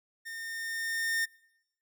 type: tone with level ramp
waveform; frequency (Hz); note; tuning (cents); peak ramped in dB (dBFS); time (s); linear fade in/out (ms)
45% pulse; 1821; A#6; -41; -39 to -26; 0.25-1.26; 20
effects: noise-tail reverb RT60 0.9 s tail -24 dB re dry